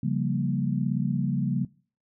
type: chord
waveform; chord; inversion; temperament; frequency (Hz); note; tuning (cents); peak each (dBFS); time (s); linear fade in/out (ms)
sine; G half-diminished seventh; second; equal; 138.59 / 174.61 / 196 / 233.1; Db3 / F3 / G3 / Bb3; 0 / 0 / 0 / 0; -27 / -30 / -30 / -30; 0.03-1.65; 5
effects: noise-tail reverb RT60 0.4 s tail -21 dB re dry